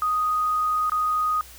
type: tone with dropouts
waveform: sine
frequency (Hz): 1244.5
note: D#6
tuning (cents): 0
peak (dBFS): -20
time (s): 0.02-1.41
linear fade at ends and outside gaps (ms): 1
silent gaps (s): 0.897-0.919
effects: added 60 Hz sine -48 dBFS peak until 1.58 s + white hiss -46 dBFS RMS until 1.58 s